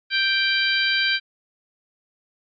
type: harmonic tone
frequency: 784 Hz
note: G5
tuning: in tune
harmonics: 2 / 3 / 4 / 5 / 6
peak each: -22 / -24 / -25 / -26 / -27 dBFS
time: 0.1-1.2 s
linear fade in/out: 50 ms
effects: MP3 64 kbps